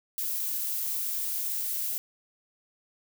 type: noise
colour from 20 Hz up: violet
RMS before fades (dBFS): -31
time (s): 0.18-1.98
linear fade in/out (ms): 0
effects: none